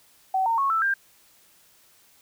sine tone with pitch steps, 760 / 914.3 / 1099.9 / 1323.2 / 1591.9 Hz, F#5 / A#5 / C#6 / E6 / G6, +46 / -34 / -14 / +6 / +26 cents, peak -20 dBFS, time 0.34-0.94 s, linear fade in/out 5 ms, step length 120 ms, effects white hiss -58 dBFS RMS until 2.21 s

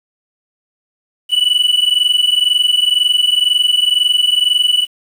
triangle tone pair together, 2951 / 2973 Hz, F#7 / F#7, -5 / +8 cents, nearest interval unison, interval 13 cents, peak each -12 dBFS, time 1.29-4.87 s, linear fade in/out 50 ms, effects 7-bit

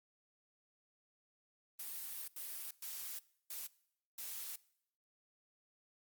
blue noise bursts at uneven times, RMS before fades -45 dBFS, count 5, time 1.79-2.28 / 2.36-2.71 / 2.82-3.19 / 3.5-3.67 / 4.18-4.56 s, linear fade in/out 5 ms, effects noise-tail reverb RT60 0.7 s tail -21 dB re dry + Opus 32 kbps

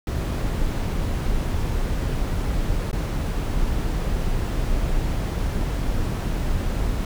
brown noise with dropouts, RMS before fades -23 dBFS, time 0.07-7.05 s, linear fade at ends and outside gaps 2 ms, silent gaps 2.914-2.929 s, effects none

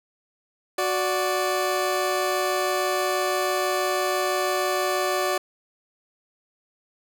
20% pulse tone pair together, 368.3 / 585.5 Hz, F#4 / D5, -8 / -5 cents, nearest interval minor sixth, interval 803 cents, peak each -20 dBFS, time 0.78-5.38 s, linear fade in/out 5 ms, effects none

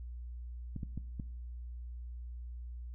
clicks, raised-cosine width 5 ms, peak -26 dBFS, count 4, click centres 0.763 / 0.832 / 0.976 / 1.198 s, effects noise-tail reverb RT60 0.7 s tail -19 dB re dry + added 60 Hz sine -41 dBFS peak until 2.94 s

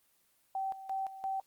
sine tone with tremolo, 772 Hz, G5, 27 cents flat, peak -32 dBFS, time 0.55-1.4 s, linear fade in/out 2 ms, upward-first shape square, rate 2.9 Hz, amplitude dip 75%, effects white hiss -71 dBFS RMS until 1.46 s + Opus 24 kbps

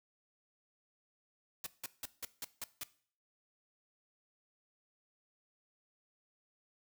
white noise bursts, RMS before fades -41 dBFS, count 7, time 1.64-2.835 s, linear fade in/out 2 ms, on 25 ms, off 170 ms, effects noise-tail reverb RT60 0.5 s tail -18 dB re dry

